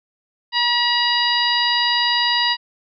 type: harmonic tone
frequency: 960 Hz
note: B5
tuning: 49 cents flat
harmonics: 1 / 2 / 3 / 4 / 5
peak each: -22 / -22 / -22 / -22 / -22 dBFS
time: 0.52-2.57 s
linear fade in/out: 50 ms
effects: none